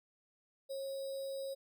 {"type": "tone with sample-and-hold", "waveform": "sine", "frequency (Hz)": 543, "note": "C#5", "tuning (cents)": -36, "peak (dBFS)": -38, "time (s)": [0.69, 1.55], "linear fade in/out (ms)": 20, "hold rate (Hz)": 4410, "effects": []}